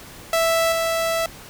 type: tone with level steps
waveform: sawtooth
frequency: 659.3 Hz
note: E5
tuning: in tune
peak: -13 / -16 dBFS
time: 0.33-1.26 s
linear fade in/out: 2 ms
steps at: 0.72 s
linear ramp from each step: 2 ms
effects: pink hiss -41 dBFS RMS until 1.49 s